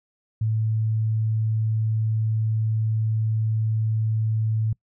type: tone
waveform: sine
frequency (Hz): 110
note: A2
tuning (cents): 0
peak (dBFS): -20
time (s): 0.41-4.73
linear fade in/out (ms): 5
effects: noise-tail reverb RT60 0.1 s tail -25 dB re dry